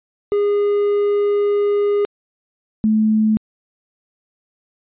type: tone pair in turn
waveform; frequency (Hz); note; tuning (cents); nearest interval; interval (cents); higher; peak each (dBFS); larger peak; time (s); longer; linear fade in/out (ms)
triangle / sine; 409.4 / 216.9; G#4 / A3; -25 / -25; major seventh; 1100; first; -12; neither; 0.32-2.05 / 2.84-3.37; first; 0
effects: resampled to 8000 Hz